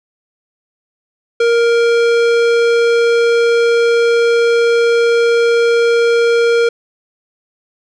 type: tone with tanh clipping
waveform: sine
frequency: 467.8 Hz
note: A#4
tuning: 6 cents sharp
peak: -11 dBFS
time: 1.4-6.69 s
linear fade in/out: 5 ms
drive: 18 dB
effects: none